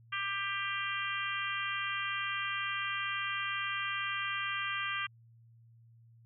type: harmonic tone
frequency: 395.8 Hz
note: G4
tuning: 17 cents sharp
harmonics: 3 / 4 / 5 / 6 / 7 / 8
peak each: -38 / -39 / -40 / -41 / -41 / -42 dBFS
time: 0.12-5.07 s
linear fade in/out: 10 ms
effects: added 115 Hz sine -57 dBFS peak until 6.25 s